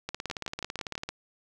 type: two click trains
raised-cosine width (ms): 0.2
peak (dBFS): -16 / -18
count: 19 / 5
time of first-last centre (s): 0.09-1.09 / 0.3-0.954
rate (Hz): 18 / 6.12
effects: none